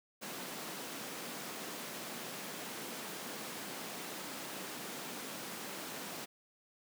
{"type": "high-pass noise", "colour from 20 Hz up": "pink", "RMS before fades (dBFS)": -44, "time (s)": [0.21, 6.26], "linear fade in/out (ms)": 20, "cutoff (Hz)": 180, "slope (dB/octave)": 24, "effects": []}